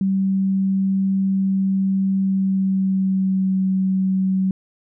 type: tone with pitch glide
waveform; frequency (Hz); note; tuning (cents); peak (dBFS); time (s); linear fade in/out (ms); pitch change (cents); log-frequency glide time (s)
sine; 192.8 to 189.49; G3 to F#3; -28 to +42; -16; 0.01-4.51; 2; -30; 2.13-3.59
effects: none